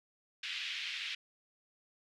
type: band-pass noise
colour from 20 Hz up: white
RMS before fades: -40 dBFS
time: 0.43-1.15 s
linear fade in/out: 5 ms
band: 2100 to 3500 Hz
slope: 24 dB/octave
effects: none